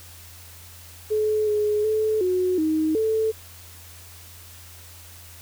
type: tone with pitch steps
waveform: sine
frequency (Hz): 428.7 / 420.6 / 433.3 / 366.2 / 313.4 / 439.9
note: A4 / G#4 / A4 / F#4 / D#4 / A4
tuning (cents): -45 / +22 / -27 / -18 / +13 / 0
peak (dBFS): -19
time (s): 1.1-3.32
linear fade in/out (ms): 20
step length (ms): 370
effects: added 86 Hz sine -46 dBFS peak until 5.41 s + white hiss -46 dBFS RMS until 5.41 s